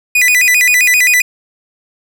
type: tone with vibrato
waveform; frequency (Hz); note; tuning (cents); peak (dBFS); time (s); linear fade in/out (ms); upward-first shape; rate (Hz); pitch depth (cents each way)
45% pulse; 2217; C#7; 0; -7; 0.15-1.22; 5; square; 7.6; 190
effects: none